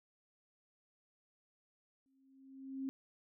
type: tone with exponential growth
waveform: sine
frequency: 267.8 Hz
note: C4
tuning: 40 cents sharp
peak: -35 dBFS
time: 2.06-2.89 s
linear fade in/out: 0 ms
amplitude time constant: 180 ms
effects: none